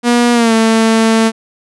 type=tone with pitch glide; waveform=sawtooth; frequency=240 to 223.9 Hz; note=B3 to A3; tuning=-49 to +30 cents; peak=-4 dBFS; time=0.03-1.32 s; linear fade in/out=50 ms; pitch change=-121 cents; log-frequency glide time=0.33-0.53 s; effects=resampled to 24000 Hz